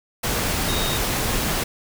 sine tone in noise, 3729 Hz, A#7, in tune, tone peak -28 dBFS, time 0.68-0.98 s, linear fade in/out 10 ms, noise pink, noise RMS -23 dBFS, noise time 0.23-1.64 s, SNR -8 dB, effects none

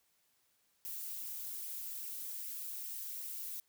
violet noise with flanger, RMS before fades -43 dBFS, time 0.85-3.6 s, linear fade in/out 0 ms, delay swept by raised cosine 0.35 to 5.85 ms, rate 2.5 Hz, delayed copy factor +0.65, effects white hiss -75 dBFS RMS until 3.68 s

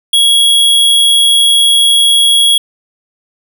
square tone, 3322 Hz, G#7, in tune, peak -6 dBFS, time 0.13-2.58 s, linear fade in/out 5 ms, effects none

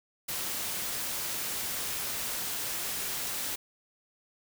white noise, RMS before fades -34 dBFS, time 0.28-3.56 s, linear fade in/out 10 ms, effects none

